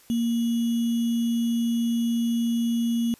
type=tone with sample-and-hold; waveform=sine; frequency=233.1 Hz; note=A#3; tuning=in tune; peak=-21 dBFS; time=0.1-3.14 s; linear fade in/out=0 ms; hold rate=3150 Hz; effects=white hiss -55 dBFS RMS until 3.19 s + resampled to 32000 Hz